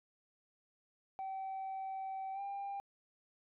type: tone with pitch glide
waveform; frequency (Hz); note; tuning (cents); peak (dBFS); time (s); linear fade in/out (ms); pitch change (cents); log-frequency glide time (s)
sine; 769 to 796.6; G5 to G5; -33 to +28; -37; 1.19-2.8; 0; +61; 2.33-2.41
effects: tanh soft clip ceiling -37 dBFS